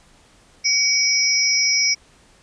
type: tone cluster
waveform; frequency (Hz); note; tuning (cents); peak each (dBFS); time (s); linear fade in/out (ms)
sine; 2263 / 5090 / 5450 / 5700; C#7 / D#8 / F8 / F8; +35 / +39 / -43 / +34; -21; 0.64-1.95; 20
effects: pink hiss -53 dBFS RMS until 2.42 s + resampled to 22050 Hz